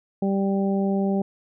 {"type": "harmonic tone", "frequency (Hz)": 196, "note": "G3", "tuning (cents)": 0, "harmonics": [1, 2, 3, 4], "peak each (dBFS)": [-21, -27, -31, -33], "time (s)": [0.22, 1.22], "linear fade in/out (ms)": 5, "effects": []}